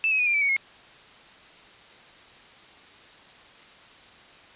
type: tone with pitch steps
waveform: sine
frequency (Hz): 2637 / 2552 / 2469 / 2389 / 2312 / 2237 / 2164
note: E7 / D#7 / D#7 / D7 / D7 / C#7 / C#7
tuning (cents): 0 / +43 / -14 / +29 / -28 / +15 / -42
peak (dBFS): -20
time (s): 0.04-0.565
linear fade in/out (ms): 0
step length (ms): 75
effects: white hiss -50 dBFS RMS until 4.55 s + resampled to 8000 Hz

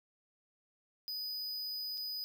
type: tone with dropouts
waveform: square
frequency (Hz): 4978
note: D#8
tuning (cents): 0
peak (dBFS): -38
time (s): 1.08-2.24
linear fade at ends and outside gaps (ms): 0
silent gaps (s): 1.974-1.978
effects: none

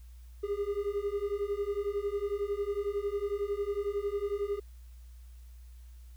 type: beating tone pair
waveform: triangle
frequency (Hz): 400 / 411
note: G4 / G#4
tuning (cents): +35 / -18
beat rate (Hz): 11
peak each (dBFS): -32 / -31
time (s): 0.43-4.6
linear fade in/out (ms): 10
effects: added 60 Hz sine -47 dBFS peak until 6.16 s + white hiss -67 dBFS RMS until 6.16 s

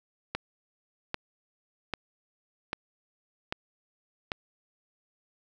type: click train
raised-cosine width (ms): 0.3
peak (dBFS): -14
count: 6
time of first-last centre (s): 0.35-4.318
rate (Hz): 1.26
effects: none

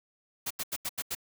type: noise bursts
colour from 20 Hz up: white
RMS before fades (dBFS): -33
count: 6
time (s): 0.46-1.151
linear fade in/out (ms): 10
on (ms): 46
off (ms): 83
effects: none

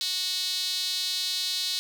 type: tone with high-pass filter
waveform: sawtooth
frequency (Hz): 370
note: F#4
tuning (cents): 0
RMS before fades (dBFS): -29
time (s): 0.01-1.79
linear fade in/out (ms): 0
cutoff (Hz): 4000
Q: 4.8
effects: none

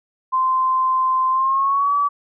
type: tone with pitch glide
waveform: sine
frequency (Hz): 1039 to 1146.2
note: C6 to D6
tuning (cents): -12 to -42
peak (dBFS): -15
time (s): 0.32-2.09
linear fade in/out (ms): 20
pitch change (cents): +170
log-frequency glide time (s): 1.3-1.95
effects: none

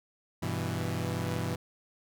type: chord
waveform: sawtooth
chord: E minor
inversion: first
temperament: equal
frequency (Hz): 98 / 123.47 / 164.81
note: G2 / B2 / E3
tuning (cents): 0 / 0 / 0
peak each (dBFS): -31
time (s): 0.42-1.56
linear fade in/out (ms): 10
effects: none

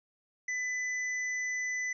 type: tone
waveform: square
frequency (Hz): 2000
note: B6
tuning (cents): +21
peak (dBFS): -32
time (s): 0.48-1.93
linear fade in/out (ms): 5
effects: resampled to 16000 Hz

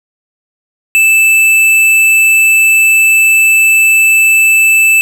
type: tone with tanh clipping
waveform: sine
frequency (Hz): 2637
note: E7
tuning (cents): 0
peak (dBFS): -6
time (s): 0.95-5.01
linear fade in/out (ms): 0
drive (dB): 15
effects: none

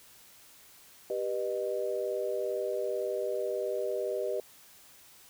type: chord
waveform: sine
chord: G augmented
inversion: none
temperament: just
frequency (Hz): 392 / 490 / 612.5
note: G4 / B4 / D#5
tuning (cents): 0 / -14 / -27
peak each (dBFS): -34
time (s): 1.1-4.4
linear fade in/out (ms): 2
effects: white hiss -56 dBFS RMS until 5.29 s

